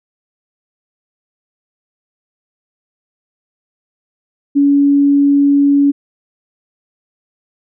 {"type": "tone", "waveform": "sine", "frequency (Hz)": 282.9, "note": "C#4", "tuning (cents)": 35, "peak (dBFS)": -7, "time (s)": [4.55, 5.92], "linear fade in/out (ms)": 20, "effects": []}